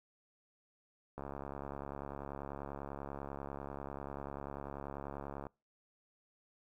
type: click train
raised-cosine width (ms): 1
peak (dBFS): -29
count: 302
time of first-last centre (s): 1.18-5.468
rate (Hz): 70.2
effects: noise-tail reverb RT60 0.3 s tail -26 dB re dry